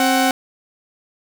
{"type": "tone pair together", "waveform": "sawtooth", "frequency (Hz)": [264.8, 749], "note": ["C4", "F#5"], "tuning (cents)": [21, 21], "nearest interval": "octave + tritone", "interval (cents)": 1800, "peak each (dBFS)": -13, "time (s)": [0, 0.31], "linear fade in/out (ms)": 2, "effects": ["7-bit"]}